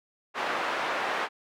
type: band-pass noise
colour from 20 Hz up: pink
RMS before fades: -30 dBFS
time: 0.34-1.29 s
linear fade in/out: 50 ms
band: 670 to 2000 Hz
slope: 12 dB/octave
effects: none